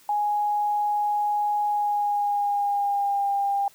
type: tone with pitch glide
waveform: sine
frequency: 830.6 to 800 Hz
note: G#5 to G5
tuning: 0 to +35 cents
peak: -21 dBFS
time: 0.09-3.68 s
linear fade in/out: 2 ms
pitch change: -65 cents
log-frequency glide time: 1.67-3.3 s
effects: white hiss -55 dBFS RMS until 3.74 s